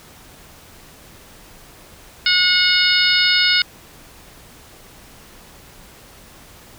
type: harmonic tone with a mistuned harmonic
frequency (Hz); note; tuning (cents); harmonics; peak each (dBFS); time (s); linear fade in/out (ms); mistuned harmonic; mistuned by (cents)
727; F#5; -31; 2 / 3 / 4 / 5 / 6 / 7; -20 / -20 / -20 / -20 / -20 / -20; 2.26-3.62; 2; 5; +21
effects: pink hiss -44 dBFS RMS until 6.78 s